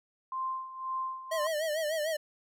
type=tone with tremolo; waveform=sine; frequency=1046.5 Hz; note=C6; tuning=in tune; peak=-30 dBFS; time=0.32-1.47 s; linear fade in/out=2 ms; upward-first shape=sine; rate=1.9 Hz; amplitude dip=75%
type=tone with vibrato; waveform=square; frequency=622.3 Hz; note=D#5; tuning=in tune; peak=-30 dBFS; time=1.31-2.17 s; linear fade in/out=10 ms; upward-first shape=sine; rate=6.7 Hz; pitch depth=90 cents each way
effects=none